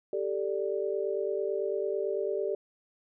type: chord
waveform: sine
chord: G suspended second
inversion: none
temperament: just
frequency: 392 / 441 / 588 Hz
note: G4 / A4 / D5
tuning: 0 / +4 / +2 cents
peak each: -31 / -33 / -34 dBFS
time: 0.13-2.55 s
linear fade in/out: 2 ms
effects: none